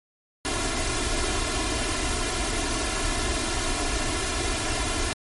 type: noise with comb filter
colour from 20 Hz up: pink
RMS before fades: -26 dBFS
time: 0.45-5.13 s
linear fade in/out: 0 ms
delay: 2.9 ms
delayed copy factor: +0.9
effects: MP3 48 kbps